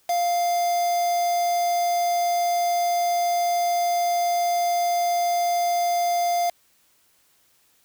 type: tone with quantisation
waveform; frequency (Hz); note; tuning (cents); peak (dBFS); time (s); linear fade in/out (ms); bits
triangle; 698.5; F5; 0; -18; 0.09-6.5; 5; 5
effects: white hiss -62 dBFS RMS until 7.84 s